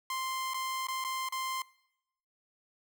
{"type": "tone with dropouts", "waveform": "sawtooth", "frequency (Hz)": 1046.5, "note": "C6", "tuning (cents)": 0, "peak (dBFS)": -29, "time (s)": [0.1, 1.62], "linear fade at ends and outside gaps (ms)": 2, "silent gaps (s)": [[0.536, 0.543], [0.87, 0.884], [1.041, 1.047], [1.288, 1.323]], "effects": ["noise-tail reverb RT60 0.8 s tail -22 dB re dry"]}